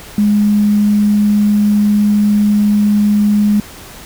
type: tone with quantisation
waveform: sine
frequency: 207.7 Hz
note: G#3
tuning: in tune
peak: -8 dBFS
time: 0.18-3.6 s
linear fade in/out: 2 ms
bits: 6
effects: pink hiss -34 dBFS RMS until 4.05 s